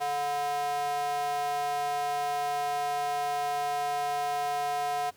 square tone with high-pass filter, 144.5 Hz, D3, 28 cents flat, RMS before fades -30 dBFS, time 0-5.11 s, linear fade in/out 20 ms, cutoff 690 Hz, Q 4.4, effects pink hiss -59 dBFS RMS until 5.16 s + high-pass 80 Hz 12 dB/octave

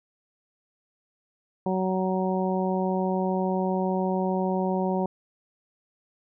harmonic tone, 187 Hz, F#3, 19 cents sharp, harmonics 1 / 2 / 3 / 4 / 5, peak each -26 / -29 / -31 / -32 / -33 dBFS, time 1.66-5.06 s, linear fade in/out 2 ms, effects none

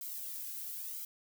violet noise with flanger, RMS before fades -42 dBFS, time 0.01-1.05 s, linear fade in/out 2 ms, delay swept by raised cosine 1.1 to 2.2 ms, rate 1 Hz, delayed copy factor -0.8, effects none

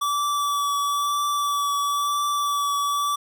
square tone with vibrato, 1153 Hz, D6, 32 cents flat, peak -22 dBFS, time 0.01-3.16 s, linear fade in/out 10 ms, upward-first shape triangle, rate 1 Hz, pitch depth 18 cents each way, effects none

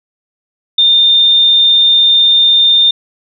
sine tone, 3618 Hz, A7, 48 cents sharp, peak -5 dBFS, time 0.78-2.91 s, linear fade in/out 5 ms, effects none

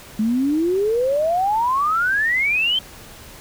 sine exponential sweep, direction up, 210.3 to 3164 Hz, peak -16 dBFS, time 0.19-2.79 s, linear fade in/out 5 ms, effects pink hiss -41 dBFS RMS until 3.4 s

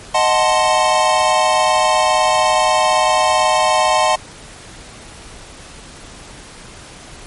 square chord, D# diminished seventh, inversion none, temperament equal, 622.3 / 740 / 880 / 1046.5 Hz, D#5 / F#5 / A5 / C6, 0 / 0 / 0 / 0 cents, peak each -18 dBFS, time 0.14-4.16 s, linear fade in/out 10 ms, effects pink hiss -37 dBFS RMS until 7.26 s + MP3 48 kbps

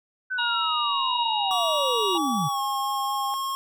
sine linear sweep, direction down, 1530 to 130.81 Hz, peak -25 dBFS, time 0.3-2.49 s, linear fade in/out 20 ms
harmonic tone, 948 Hz, A#5, 29 cents sharp, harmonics 1 / 3 / 4, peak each -29 / -29 / -29 dBFS, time 0.38-2.18 s, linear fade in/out 10 ms
square tone with pitch glide, 1142 to 1081 Hz, D6 to C#6, -49 to -44 cents, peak -27 dBFS, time 1.51-3.55 s, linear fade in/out 0 ms, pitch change -95 cents, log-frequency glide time 2.46-2.61 s
sine tone with vibrato, 814 Hz, G#5, 35 cents flat, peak -28 dBFS, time 2.15-3.34 s, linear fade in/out 0 ms, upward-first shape sine, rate 4.3 Hz, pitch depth 19 cents each way
effects none

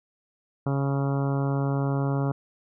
harmonic tone, 138.59 Hz, C#3, in tune, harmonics 1 / 2 / 3 / 4 / 5 / 6 / 7 / 8 / 9 / 10, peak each -24 / -30 / -34 / -36 / -38 / -40 / -41 / -42 / -43 / -44 dBFS, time 0.66-2.32 s, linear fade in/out 5 ms, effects none

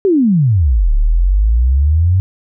sine exponential two-way sweep, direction down then up, 408.7 to 34.91 to 96.4 Hz, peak -8 dBFS, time 0.05-2.2 s, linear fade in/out 0 ms, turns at 0.93 s, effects none

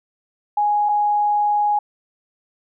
sine tone pair in turn, 830.6 / 830.6 Hz, G#5 / G#5, 0 / 0 cents, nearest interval unison, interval 0 cents, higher neither, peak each -15 dBFS, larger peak neither, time 0.57-0.89 / 0.89-1.79 s, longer second, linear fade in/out 5 ms, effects none

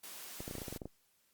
white high-pass noise, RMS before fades -48 dBFS, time 0.03-0.78 s, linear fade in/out 10 ms, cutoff 210 Hz, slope 12 dB/octave
clicks, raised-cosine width 2 ms, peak -29 dBFS, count 11, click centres 0.405 / 0.479 / 0.511 / 0.553 / 0.583 / 0.618 / 0.682 / 0.726 / 0.762 / 0.818 / 0.856 s
effects white hiss -73 dBFS RMS until 1.33 s + Opus 48 kbps

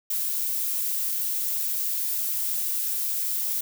violet noise, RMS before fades -27 dBFS, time 0.1-3.61 s, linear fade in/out 5 ms, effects none

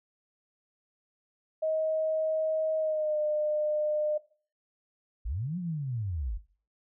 sine tone with pitch glide, 631 to 604.6 Hz, D#5 to D#5, +24 to -50 cents, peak -26 dBFS, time 1.62-4.18 s, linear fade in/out 10 ms, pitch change -74 cents, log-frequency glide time 2.78-3.19 s
sine linear two-way sweep, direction up then down, 43.28 to 185 to 43.28 Hz, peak -30 dBFS, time 5.25-6.38 s, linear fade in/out 10 ms, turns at 5.58 s
effects noise-tail reverb RT60 0.4 s tail -17 dB re dry

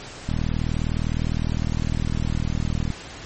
click train, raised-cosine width 5 ms, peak -12 dBFS, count 105, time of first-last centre 0.29-2.903 s, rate 39.8 Hz, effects pink hiss -38 dBFS RMS until 3.25 s + MP3 32 kbps

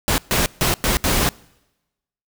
pink noise bursts at uneven times, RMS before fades -18 dBFS, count 5, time 0.08-0.18 / 0.31-0.46 / 0.61-0.74 / 0.84-0.97 / 1.04-1.29 s, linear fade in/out 0 ms, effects noise-tail reverb RT60 1.0 s tail -25 dB re dry

